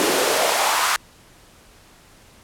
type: noise with high-pass filter sweep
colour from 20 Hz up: pink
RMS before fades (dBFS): -19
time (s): 0-0.96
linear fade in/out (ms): 0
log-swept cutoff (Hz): 320 to 1200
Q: 2.3
effects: pink hiss -50 dBFS RMS until 2.43 s + low-pass 12000 Hz 12 dB/octave